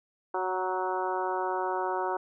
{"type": "harmonic tone with a mistuned harmonic", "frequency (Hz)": 185.2, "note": "F#3", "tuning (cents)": 2, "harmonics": [2, 3, 4, 5, 6, 7, 8], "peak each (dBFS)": [-33, -37, -34, -32, -39, -39, -41], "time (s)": [0.34, 2.17], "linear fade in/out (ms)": 5, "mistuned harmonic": 5, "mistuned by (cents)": 16, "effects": []}